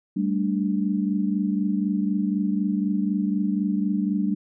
sine chord, G suspended second, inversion none, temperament equal, 196 / 220 / 293.7 Hz, G3 / A3 / D4, 0 / 0 / 0 cents, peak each -23 / -27 / -27 dBFS, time 0.16-4.35 s, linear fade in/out 10 ms, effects none

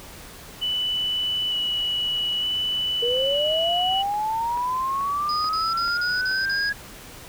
sine tone with vibrato, 2960 Hz, F#7, in tune, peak -22 dBFS, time 0.61-4.03 s, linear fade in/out 20 ms, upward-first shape square, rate 0.55 Hz, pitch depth 12 cents each way
sine linear sweep, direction up, 465.9 to 1661.2 Hz, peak -22 dBFS, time 3.02-6.73 s, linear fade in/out 10 ms
click train, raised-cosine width 0.5 ms, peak -24 dBFS, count 6, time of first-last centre 4.14-6.314 s, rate 2.3 Hz
sine tone bursts, 4978 Hz, D#8, in tune, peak -27 dBFS, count 6, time 5.29-6.695 s, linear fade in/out 2 ms, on 200 ms, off 41 ms
effects pink hiss -42 dBFS RMS until 7.28 s

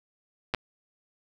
clicks, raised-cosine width 0.3 ms, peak -11 dBFS, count 2, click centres 0.539 / 0.547 s, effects none

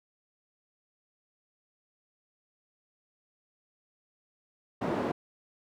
white band-pass noise, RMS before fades -31 dBFS, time 4.81-5.12 s, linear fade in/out 10 ms, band 130 to 600 Hz, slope 12 dB/octave, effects none

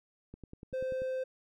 click train, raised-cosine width 3 ms, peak -33 dBFS, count 8, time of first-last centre 0.34-1.02 s, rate 10.3 Hz
triangle tone, 519 Hz, C5, 14 cents flat, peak -30 dBFS, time 0.73-1.24 s, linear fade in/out 10 ms
effects none

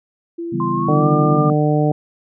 sine tone, 338.1 Hz, E4, 44 cents sharp, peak -23 dBFS, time 0.38-1.38 s, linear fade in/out 10 ms
sine chord, C# half-diminished seventh, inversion none, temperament equal, 138.59 / 164.81 / 196 / 246.9 Hz, C#3 / E3 / G3 / B3, 0 / 0 / 0 / 0 cents, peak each -25 dBFS, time 0.52-1.53 s, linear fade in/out 10 ms
sine tone with pitch glide, 1048 to 1196.9 Hz, C6 to D6, +2 to +32 cents, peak -20 dBFS, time 0.6-1.5 s, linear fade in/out 2 ms, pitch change +230 cents, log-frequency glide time 0.71-1.09 s
harmonic tone, 150 Hz, D3, 37 cents sharp, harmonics 1 / 2 / 3 / 4 / 5, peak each -16 / -19 / -21 / -22 / -23 dBFS, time 0.88-1.92 s, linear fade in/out 5 ms
effects none

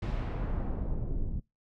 brown noise with low-pass filter sweep, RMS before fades -32 dBFS, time 0.02-1.4 s, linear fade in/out 5 ms, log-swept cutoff 4400 to 220 Hz, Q 0.76, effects noise-tail reverb RT60 0.2 s tail -23 dB re dry

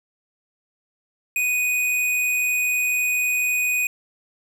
square tone, 2486 Hz, D#7, 2 cents flat, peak -20 dBFS, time 1.36-3.87 s, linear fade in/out 2 ms, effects none

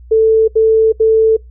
sine tone bursts, 442.8 Hz, A4, 11 cents sharp, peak -6 dBFS, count 3, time 0.11-1.368 s, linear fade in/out 10 ms, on 370 ms, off 74 ms, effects noise-tail reverb RT60 0.2 s tail -25 dB re dry + added 60 Hz sine -34 dBFS peak until 1.5 s

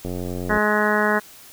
click train, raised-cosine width 2 ms, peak -16 dBFS, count 48, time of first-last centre 0.05-0.573 s, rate 89.8 Hz
harmonic tone, 210.7 Hz, G#3, 25 cents sharp, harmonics 1 / 2 / 3 / 4 / 5 / 6 / 7 / 8 / 9, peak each -24 / -24 / -25 / -27 / -26 / -29 / -25 / -25 / -27 dBFS, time 0.49-1.2 s, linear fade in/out 20 ms
effects white hiss -45 dBFS RMS until 1.52 s

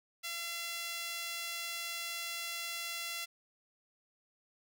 sawtooth tone with high-pass filter, 681 Hz, F5, 44 cents flat, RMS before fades -40 dBFS, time 0.23-3.26 s, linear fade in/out 20 ms, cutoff 2500 Hz, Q 1, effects none

